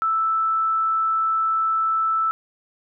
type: tone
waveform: sine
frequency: 1318.5 Hz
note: E6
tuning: in tune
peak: -18 dBFS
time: 0.02-2.31 s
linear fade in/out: 0 ms
effects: none